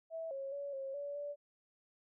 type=tone with pitch steps; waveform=sine; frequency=653 / 545 / 566 / 540 / 572 / 579 Hz; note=E5 / C#5 / C#5 / C#5 / D5 / D5; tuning=-17 / -29 / +36 / -45 / -46 / -25 cents; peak=-39 dBFS; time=0.1-1.36 s; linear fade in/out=50 ms; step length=210 ms; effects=none